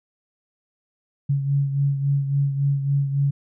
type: beating tone pair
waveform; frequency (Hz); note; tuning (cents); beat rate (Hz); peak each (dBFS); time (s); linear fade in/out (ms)
sine; 139.5 / 143.1; C#3 / D3; +11 / -45; 3.6; -19 / -27; 1.29-3.31; 10
effects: none